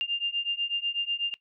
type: beating tone pair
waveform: sine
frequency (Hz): 2796 / 2804.1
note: F7 / F7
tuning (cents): +1 / +6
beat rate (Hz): 8.1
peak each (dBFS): -30 / -29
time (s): 0.01-1.34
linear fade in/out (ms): 0
effects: noise-tail reverb RT60 0.1 s tail -19 dB re dry